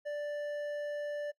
triangle tone with hard clipping, 587.3 Hz, D5, in tune, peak -36 dBFS, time 0.05-1.32 s, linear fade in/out 20 ms, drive 10 dB, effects noise-tail reverb RT60 0.1 s tail -21 dB re dry

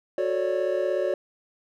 triangle chord, D major seventh, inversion first, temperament just, 367.1 / 440.5 / 550.6 / 587.3 Hz, F#4 / A4 / C#5 / D5, -14 / +2 / -12 / 0 cents, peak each -26 / -31 / -25 / -26 dBFS, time 0.18-1.14 s, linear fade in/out 2 ms, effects none

